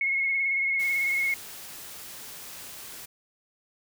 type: tone with vibrato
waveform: sine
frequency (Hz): 2175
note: C#7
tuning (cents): -33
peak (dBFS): -23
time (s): 0.01-1.34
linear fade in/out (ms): 2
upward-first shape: sine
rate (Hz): 18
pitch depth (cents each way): 29
type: noise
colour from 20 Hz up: white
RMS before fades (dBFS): -42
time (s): 0.79-3.06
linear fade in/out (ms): 10
effects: none